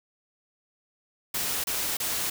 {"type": "noise bursts", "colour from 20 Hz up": "white", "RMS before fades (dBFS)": -29, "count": 3, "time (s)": [1.34, 2.3], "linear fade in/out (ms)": 5, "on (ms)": 300, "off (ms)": 30, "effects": []}